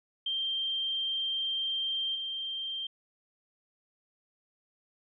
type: tone with level steps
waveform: sine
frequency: 3162 Hz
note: G7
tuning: 14 cents sharp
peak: -29 / -33 dBFS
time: 0.26-2.87 s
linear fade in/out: 5 ms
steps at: 2.15 s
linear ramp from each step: 2 ms
effects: none